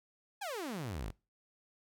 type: exponential sweep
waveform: sawtooth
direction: down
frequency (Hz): 868 to 41.9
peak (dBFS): -34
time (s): 0.41-1.11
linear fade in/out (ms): 10
effects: noise-tail reverb RT60 0.3 s tail -23 dB re dry